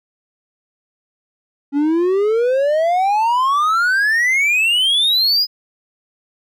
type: exponential sweep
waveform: triangle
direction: up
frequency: 277.2 to 5050 Hz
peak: -11 dBFS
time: 1.72-5.47 s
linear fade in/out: 50 ms
effects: none